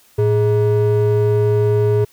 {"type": "ring-modulated tone", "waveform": "triangle", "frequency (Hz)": 264.1, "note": "C4", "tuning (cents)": 16, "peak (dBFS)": -7, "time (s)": [0.18, 2.05], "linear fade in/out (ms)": 10, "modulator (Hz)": 153, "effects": ["white hiss -52 dBFS RMS until 2.12 s"]}